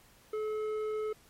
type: tone with tanh clipping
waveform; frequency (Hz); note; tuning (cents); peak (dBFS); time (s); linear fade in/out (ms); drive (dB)
sine; 430.2; A4; -39; -33; 0.33-1.13; 5; 9
effects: pink hiss -61 dBFS RMS until 1.29 s + MP3 64 kbps